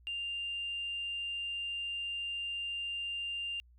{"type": "tone", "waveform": "sine", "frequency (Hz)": 2794, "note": "F7", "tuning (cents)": 0, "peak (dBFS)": -34, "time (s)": [0.07, 3.6], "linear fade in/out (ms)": 0, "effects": ["tanh soft clip ceiling -30 dBFS", "added 60 Hz sine -58 dBFS peak until 3.78 s"]}